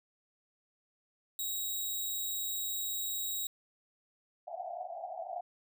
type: tone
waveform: 5% pulse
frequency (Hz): 3819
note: A#7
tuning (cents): +41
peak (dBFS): -26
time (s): 1.39-3.47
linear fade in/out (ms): 2
type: band-pass noise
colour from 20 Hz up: white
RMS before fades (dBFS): -41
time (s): 4.47-5.41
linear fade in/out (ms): 10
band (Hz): 660 to 750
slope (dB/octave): 96
effects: none